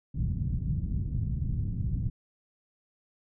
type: low-pass noise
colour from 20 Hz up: white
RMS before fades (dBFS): -30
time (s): 0.14-2.1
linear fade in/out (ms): 10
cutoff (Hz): 150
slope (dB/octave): 24
effects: none